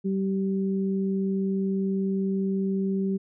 sine tone pair together, 192.85 / 387.6 Hz, G3 / G4, -28 / -20 cents, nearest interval octave, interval 1208 cents, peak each -24 / -30 dBFS, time 0.04-3.18 s, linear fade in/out 20 ms, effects none

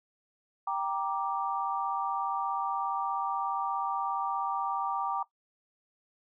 sine chord, G minor, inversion none, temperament just, 784 / 940.8 / 1176 Hz, G5 / Bb5 / D6, 0 / +16 / +2 cents, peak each -33 dBFS, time 0.67-5.23 s, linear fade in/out 5 ms, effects noise-tail reverb RT60 0.1 s tail -17 dB re dry

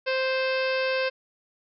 harmonic tone with a mistuned harmonic, 523.3 Hz, C5, in tune, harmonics 1 / 2 / 3 / 4 / 5 / 6 / 7 / 8 / 9 / 10, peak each -25 / -35 / -31 / -37 / -32 / -41 / -42 / -43 / -39 / -43 dBFS, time 0.06-1.1 s, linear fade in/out 20 ms, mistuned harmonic 9, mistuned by -15 cents, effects none

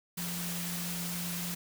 sine tone in noise, 174.61 Hz, F3, in tune, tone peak -37 dBFS, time 0.17-1.55 s, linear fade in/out 10 ms, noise white, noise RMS -38 dBFS, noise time 0.17-1.55 s, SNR -2 dB, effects none

